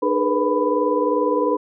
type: tone cluster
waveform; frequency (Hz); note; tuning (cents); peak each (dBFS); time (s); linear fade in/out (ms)
sine; 302.1 / 417.3 / 480.1 / 500 / 995; D4 / G#4 / B4 / B4 / B5; +49 / +8 / -49 / +21 / +13; -23; 0.02-1.57; 10
effects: none